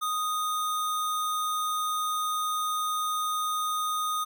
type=tone with sample-and-hold; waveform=sine; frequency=1244.5 Hz; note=D#6; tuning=in tune; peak=-26 dBFS; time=0.01-4.25 s; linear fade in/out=20 ms; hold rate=4900 Hz; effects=none